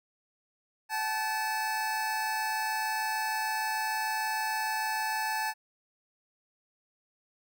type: tone pair together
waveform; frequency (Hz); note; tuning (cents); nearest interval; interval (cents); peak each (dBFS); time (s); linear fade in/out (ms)
25% pulse; 763 / 869.6; G5 / A5; -47 / -21; major second; 226; -35 / -26; 0.89-5.54; 50
effects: none